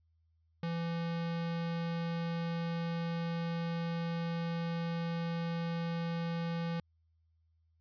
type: tone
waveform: square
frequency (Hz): 168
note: E3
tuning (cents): +33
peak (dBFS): -34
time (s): 0.63-6.8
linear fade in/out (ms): 2
effects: added 81 Hz sine -69 dBFS peak until 7.8 s + resampled to 11025 Hz

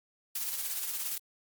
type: noise with tremolo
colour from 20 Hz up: blue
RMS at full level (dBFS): -32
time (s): 0.35-1.18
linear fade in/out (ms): 5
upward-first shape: triangle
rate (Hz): 17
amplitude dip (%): 55
effects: Opus 48 kbps

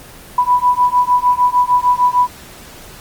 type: beating tone pair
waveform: sine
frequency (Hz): 985 / 991.6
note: B5 / B5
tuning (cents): -5 / +7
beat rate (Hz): 6.6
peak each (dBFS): -13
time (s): 0.38-2.28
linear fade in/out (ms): 5
effects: pink hiss -37 dBFS RMS until 3 s + Opus 24 kbps

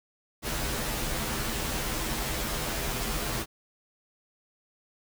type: noise with comb filter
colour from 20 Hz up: pink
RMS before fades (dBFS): -31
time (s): 0.42-3.46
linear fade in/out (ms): 50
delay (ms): 11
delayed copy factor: -0.8
effects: none

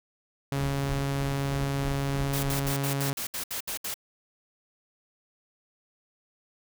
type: tone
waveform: sawtooth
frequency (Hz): 138.59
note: C#3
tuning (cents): 0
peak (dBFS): -23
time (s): 0.52-3.13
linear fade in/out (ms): 0
type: noise with tremolo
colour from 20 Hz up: brown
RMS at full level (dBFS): -34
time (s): 0.55-2.73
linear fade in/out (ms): 10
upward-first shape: sine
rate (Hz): 3.2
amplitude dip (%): 55
type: noise bursts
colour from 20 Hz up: white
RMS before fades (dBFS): -33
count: 10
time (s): 2.33-3.942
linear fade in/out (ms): 5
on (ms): 100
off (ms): 68
effects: none

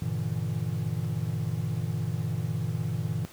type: chord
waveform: triangle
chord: E half-diminished seventh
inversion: first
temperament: just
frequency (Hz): 98.89 / 118.67 / 148.33 / 164.81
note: G2 / Bb2 / D3 / E3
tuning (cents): +16 / +31 / +18 / 0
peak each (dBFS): -32 / -29 / -32 / -31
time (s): 0.02-3.25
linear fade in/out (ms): 0
effects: pink hiss -50 dBFS RMS until 3.32 s + high-pass 60 Hz 12 dB/octave

